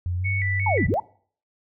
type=tone with pitch glide; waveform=sine; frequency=88.8 to 96.84 Hz; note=F2 to G2; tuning=+29 to -21 cents; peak=-23 dBFS; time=0.06-0.94 s; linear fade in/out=0 ms; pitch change=+150 cents; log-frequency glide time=0.17-0.29 s
type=tone with vibrato; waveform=sine; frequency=2093 Hz; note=C7; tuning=in tune; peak=-25 dBFS; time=0.24-0.87 s; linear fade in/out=20 ms; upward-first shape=square; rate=2.8 Hz; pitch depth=100 cents each way
type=linear two-way sweep; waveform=sine; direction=down then up; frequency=933 to 54.1 to 933 Hz; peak=-20 dBFS; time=0.66-1 s; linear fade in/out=5 ms; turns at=0.87 s
effects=noise-tail reverb RT60 0.5 s tail -23 dB re dry